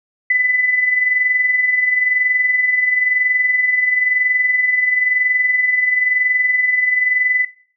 sine tone with amplitude modulation, 2001 Hz, B6, 22 cents sharp, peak -10 dBFS, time 0.3-7.45 s, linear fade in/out 5 ms, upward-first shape sine, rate 21 Hz, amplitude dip 50%, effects noise-tail reverb RT60 0.5 s tail -20 dB re dry

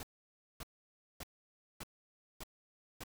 pink noise bursts, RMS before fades -45 dBFS, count 6, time 0-3.036 s, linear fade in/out 2 ms, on 31 ms, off 570 ms, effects none

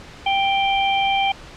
harmonic tone, 786 Hz, G5, 4 cents sharp, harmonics 1 / 3 / 4, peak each -18 / -23 / -24 dBFS, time 0.26-1.32 s, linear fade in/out 5 ms, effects pink hiss -40 dBFS RMS until 1.56 s + low-pass 5000 Hz 12 dB/octave

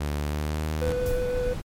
sawtooth tone with pitch glide, 73.42 to 77.65 Hz, D2 to D#2, 0 to -3 cents, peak -22 dBFS, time 0-0.93 s, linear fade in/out 10 ms, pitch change +97 cents, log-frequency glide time 0.2-0.67 s
triangle tone with vibrato, 496.7 Hz, B4, 10 cents sharp, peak -23 dBFS, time 0.81-1.54 s, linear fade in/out 10 ms, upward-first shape sine, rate 5.9 Hz, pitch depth 9 cents each way
brown noise, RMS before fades -30 dBFS, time 0.86-1.62 s, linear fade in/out 20 ms
blue noise with exponential decay, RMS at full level -36 dBFS, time 1.06-1.33 s, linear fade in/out 2 ms, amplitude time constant 57 ms
effects MP3 64 kbps

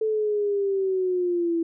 sine linear sweep, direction down, 440 to 330 Hz, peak -21 dBFS, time 0.01-1.63 s, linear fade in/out 5 ms, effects none

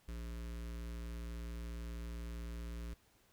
square tone with notch filter, 57.9 Hz, A#1, 11 cents flat, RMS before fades -44 dBFS, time 0.08-2.94 s, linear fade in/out 5 ms, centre 770 Hz, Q 1.6, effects pink hiss -70 dBFS RMS until 3.32 s

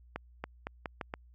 accelerating click train, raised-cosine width 0.5 ms, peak -21 dBFS, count 6, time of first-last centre 0.16-1.139 s, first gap 280 ms, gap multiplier 0.82, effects added 60 Hz sine -55 dBFS peak until 1.34 s

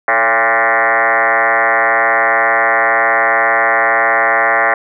sine tone with frequency modulation, 1286 Hz, E6, 43 cents flat, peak -9 dBFS, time 0.08-4.74 s, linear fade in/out 2 ms, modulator 121 Hz, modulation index 6, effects none

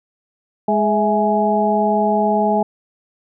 harmonic tone with a mistuned harmonic, 208.9 Hz, G#3, 10 cents sharp, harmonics 1 / 2 / 3 / 4, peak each -19 / -21 / -19 / -18 dBFS, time 0.68-2.63 s, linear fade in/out 5 ms, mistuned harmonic 3, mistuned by +73 cents, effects none

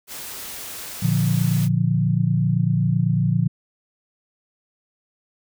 white noise, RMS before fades -34 dBFS, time 0.07-1.69 s, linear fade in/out 50 ms
sine chord, Bb major, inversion none, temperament equal, 116.54 / 146.83 / 174.61 Hz, Bb2 / D3 / F3, 0 / 0 / 0 cents, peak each -21 dBFS, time 1.02-3.48 s, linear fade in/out 10 ms
effects none

